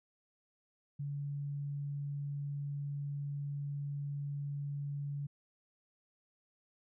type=tone; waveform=sine; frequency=142.8 Hz; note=D3; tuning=48 cents flat; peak=-36 dBFS; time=0.99-5.27 s; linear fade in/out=10 ms; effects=none